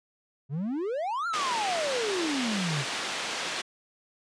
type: exponential two-way sweep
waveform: triangle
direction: up then down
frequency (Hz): 130 to 1419 to 130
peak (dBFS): -26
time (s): 0.49-2.85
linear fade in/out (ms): 50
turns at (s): 1.27
type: band-pass noise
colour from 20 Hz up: white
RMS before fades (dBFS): -33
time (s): 1.33-3.62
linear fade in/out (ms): 10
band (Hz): 240 to 4100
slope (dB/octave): 12
effects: resampled to 22050 Hz